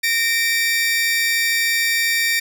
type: tone pair together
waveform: sawtooth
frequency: 1843 / 2327 Hz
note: A#6 / D7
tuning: -20 / -17 cents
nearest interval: major third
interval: 403 cents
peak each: -16 dBFS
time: 0.03-2.4 s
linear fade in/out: 10 ms
effects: none